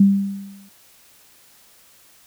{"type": "tone with exponential decay", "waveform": "sine", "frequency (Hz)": 197.6, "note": "G3", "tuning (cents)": 14, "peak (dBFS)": -7, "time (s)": [0, 0.69], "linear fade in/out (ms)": 5, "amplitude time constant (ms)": 150, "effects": ["white hiss -52 dBFS RMS until 2.26 s"]}